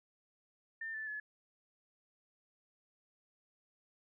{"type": "tone with pitch steps", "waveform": "sine", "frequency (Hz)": [1800, 1754.8, 1710.8], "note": ["A6", "A6", "A6"], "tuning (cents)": [39, -5, -49], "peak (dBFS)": -39, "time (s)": [0.81, 1.2], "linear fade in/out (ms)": 5, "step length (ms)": 130, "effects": []}